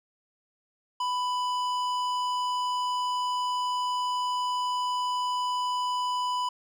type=tone with hard clipping; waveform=sine; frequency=994 Hz; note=B5; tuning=11 cents sharp; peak=-28 dBFS; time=1-6.49 s; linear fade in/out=5 ms; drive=12 dB; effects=none